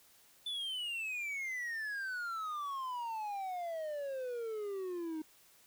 triangle exponential sweep, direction down, 3520 to 307.9 Hz, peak -35 dBFS, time 0.46-5.22 s, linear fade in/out 5 ms, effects white hiss -64 dBFS RMS until 5.66 s

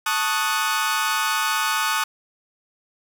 sawtooth chord, D# half-diminished seventh, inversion second, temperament equal, 880 / 1108.7 / 1244.5 / 1480 Hz, A5 / C#6 / D#6 / F#6, 0 / 0 / 0 / 0 cents, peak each -23 / -24 / -21 / -22 dBFS, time 0.06-2.04 s, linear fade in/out 5 ms, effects none

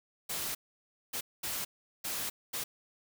white noise bursts at uneven times, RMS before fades -36 dBFS, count 5, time 0.29-0.55 / 1.13-1.21 / 1.43-1.65 / 2.04-2.3 / 2.53-2.64 s, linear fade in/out 10 ms, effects none

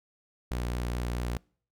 sawtooth tone with vibrato, 60.1 Hz, B1, 46 cents flat, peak -26 dBFS, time 0.51-1.37 s, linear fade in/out 0 ms, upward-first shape sine, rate 4.7 Hz, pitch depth 17 cents each way, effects noise-tail reverb RT60 0.5 s tail -26 dB re dry

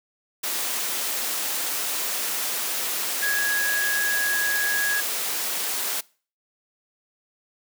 sine tone in noise, 1661.2 Hz, G#6, in tune, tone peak -22 dBFS, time 3.22-5.01 s, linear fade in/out 10 ms, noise white, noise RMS -27 dBFS, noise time 0.43-6.01 s, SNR +2 dB, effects noise-tail reverb RT60 0.4 s tail -23 dB re dry + high-pass 300 Hz 12 dB/octave

